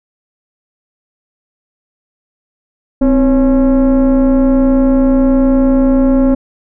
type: tone with frequency modulation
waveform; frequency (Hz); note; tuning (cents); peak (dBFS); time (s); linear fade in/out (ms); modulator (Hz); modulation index
sine; 261.6; C4; 0; -4; 3.01-6.35; 10; 291; 0.76
effects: tanh soft clip ceiling -6 dBFS